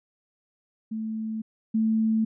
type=tone pair in turn; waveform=sine; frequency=220 / 221 Hz; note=A3 / A3; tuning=0 / +8 cents; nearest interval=unison; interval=8 cents; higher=second; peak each=-28 / -20 dBFS; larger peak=second; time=0.91-1.42 / 1.74-2.25 s; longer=neither; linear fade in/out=10 ms; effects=none